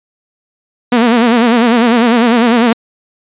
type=tone with vibrato; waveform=sawtooth; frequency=235.2 Hz; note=A#3; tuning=16 cents sharp; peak=-3 dBFS; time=0.92-2.73 s; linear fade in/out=5 ms; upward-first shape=sine; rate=10 Hz; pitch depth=100 cents each way; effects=resampled to 8000 Hz